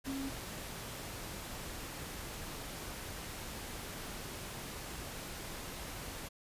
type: tone in noise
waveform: sine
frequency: 271.7 Hz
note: C#4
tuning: 35 cents flat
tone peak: -37 dBFS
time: 0.06-0.3 s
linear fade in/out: 20 ms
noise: pink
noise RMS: -44 dBFS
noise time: 0.04-6.29 s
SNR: +4 dB
effects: resampled to 32000 Hz